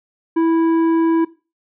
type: tone with tanh clipping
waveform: sine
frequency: 328.6 Hz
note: E4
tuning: 5 cents flat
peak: -14 dBFS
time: 0.36-1.25 s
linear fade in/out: 10 ms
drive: 9 dB
effects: noise-tail reverb RT60 0.3 s tail -18 dB re dry